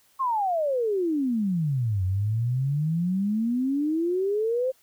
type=exponential two-way sweep; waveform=sine; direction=down then up; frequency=1100 to 90.8 to 530 Hz; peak=-22 dBFS; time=0.19-4.72 s; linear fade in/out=20 ms; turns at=2.04 s; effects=white hiss -62 dBFS RMS until 4.82 s